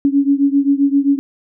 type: beating tone pair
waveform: sine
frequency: 277.2 / 284.8 Hz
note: C#4 / C#4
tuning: 0 / +47 cents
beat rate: 7.6 Hz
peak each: -13 / -15 dBFS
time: 0.05-1.19 s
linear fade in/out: 0 ms
effects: none